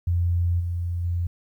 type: tone with level steps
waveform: sine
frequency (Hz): 86.8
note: F2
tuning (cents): -10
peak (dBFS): -19 / -24 / -22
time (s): 0.07-1.27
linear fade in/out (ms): 5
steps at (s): 0.59 / 1.03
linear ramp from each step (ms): 20
effects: 10-bit